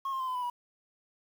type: tone with pitch steps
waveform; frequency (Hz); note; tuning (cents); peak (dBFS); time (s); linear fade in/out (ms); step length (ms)
sine; 1084 / 1060.5 / 1037.4 / 1014.9 / 992.9 / 971.3; C#6 / C6 / C6 / B5 / B5 / B5; -39 / +23 / -15 / +47 / +9 / -29; -28; 0.05-0.5; 5; 75
effects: tanh soft clip ceiling -30 dBFS + 9-bit